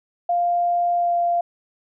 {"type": "tone with pitch glide", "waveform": "sine", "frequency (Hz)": [698.5, 693.3], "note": ["F5", "F5"], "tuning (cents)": [0, -13], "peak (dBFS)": -17, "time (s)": [0.29, 1.41], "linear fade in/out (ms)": 5, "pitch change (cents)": -13, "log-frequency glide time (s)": [0.96, 1.15], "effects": []}